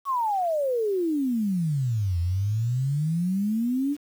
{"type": "exponential two-way sweep", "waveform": "sine", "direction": "down then up", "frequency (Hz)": [1137, 84.2, 297.6], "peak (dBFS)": -22, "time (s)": [0.05, 3.97], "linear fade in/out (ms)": 50, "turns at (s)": 2.19, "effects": ["8-bit"]}